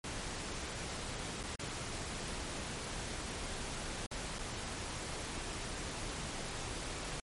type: noise with dropouts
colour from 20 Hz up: pink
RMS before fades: -41 dBFS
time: 0.04-7.2 s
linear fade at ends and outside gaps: 1 ms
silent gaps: 1.43-1.437 / 1.557-1.594 / 4.063-4.113 / 4.385-4.39 s
effects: low-pass 12000 Hz 12 dB/octave + MP3 48 kbps